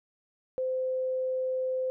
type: tone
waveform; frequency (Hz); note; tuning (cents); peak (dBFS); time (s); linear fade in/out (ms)
sine; 516; C5; -24; -27; 0.58-1.9; 0
effects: none